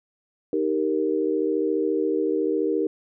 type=chord; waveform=sine; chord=Eb major; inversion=none; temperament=equal; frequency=311.1 / 392 / 466.2 Hz; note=Eb4 / G4 / Bb4; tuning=0 / 0 / 0 cents; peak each=-25 dBFS; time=0.53-2.87 s; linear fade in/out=2 ms; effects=none